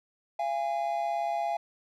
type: tone pair together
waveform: triangle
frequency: 683.7 / 821 Hz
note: F5 / G#5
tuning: -37 / -20 cents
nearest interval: minor third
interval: 317 cents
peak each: -28 / -29 dBFS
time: 0.39-1.57 s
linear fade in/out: 5 ms
effects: none